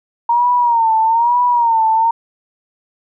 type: tone with vibrato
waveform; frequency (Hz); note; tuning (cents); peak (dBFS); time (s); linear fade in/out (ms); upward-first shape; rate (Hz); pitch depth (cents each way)
sine; 931; A#5; -2; -10; 0.29-2.11; 5; sine; 1.1; 89
effects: none